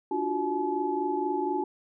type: tone cluster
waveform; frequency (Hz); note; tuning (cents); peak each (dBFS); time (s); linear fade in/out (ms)
sine; 294.6 / 348.2 / 372.4 / 857; D4 / F4 / F#4 / A5; +6 / -5 / +11 / -46; -33 / -32 / -31 / -30; 0.11-1.64; 5
effects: none